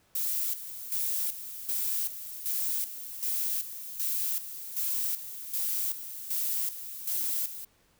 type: noise with tremolo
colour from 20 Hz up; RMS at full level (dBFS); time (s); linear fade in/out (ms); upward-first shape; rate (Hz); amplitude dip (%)
violet; -30; 0.15-7.65; 5; square; 1.3; 70
effects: pink hiss -66 dBFS RMS until 7.99 s